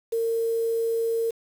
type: tone with quantisation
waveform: sine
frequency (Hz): 457.2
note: A#4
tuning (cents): -34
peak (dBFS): -22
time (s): 0.12-1.31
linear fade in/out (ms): 10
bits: 7
effects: none